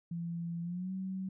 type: tone with pitch glide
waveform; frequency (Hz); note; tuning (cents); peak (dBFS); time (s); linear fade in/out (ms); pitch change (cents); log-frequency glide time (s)
sine; 169.5 to 189.16; E3 to F#3; +49 to +39; -35; 0.11-1.29; 5; +190; 0.62-0.92
effects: none